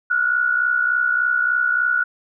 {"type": "tone pair together", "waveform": "sine", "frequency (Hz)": [1400, 1463.4], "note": ["F6", "F#6"], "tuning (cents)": [4, -20], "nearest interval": "minor second", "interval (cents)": 76, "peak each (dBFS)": [-22, -17], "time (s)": [0.1, 2.04], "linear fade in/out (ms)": 10, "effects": []}